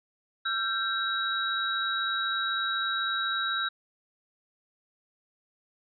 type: tone cluster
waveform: sine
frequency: 1356 / 1572 / 3846 Hz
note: E6 / G6 / B7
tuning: +49 / +4 / -47 cents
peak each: -31 dBFS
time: 0.45-3.69 s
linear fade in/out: 10 ms
effects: none